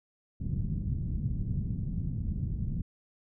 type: low-pass noise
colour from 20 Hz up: white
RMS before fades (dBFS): -32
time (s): 0.4-2.82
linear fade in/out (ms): 10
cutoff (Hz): 170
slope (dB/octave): 24
effects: none